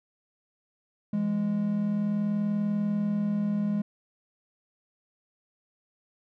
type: tone pair together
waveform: triangle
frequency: 166.8 / 207.2 Hz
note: E3 / G#3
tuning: +21 / -4 cents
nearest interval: major third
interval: 375 cents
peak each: -32 / -23 dBFS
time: 1.13-3.82 s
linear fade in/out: 5 ms
effects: none